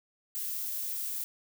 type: noise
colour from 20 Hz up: violet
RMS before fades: -35 dBFS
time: 0.35-1.24 s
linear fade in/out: 0 ms
effects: none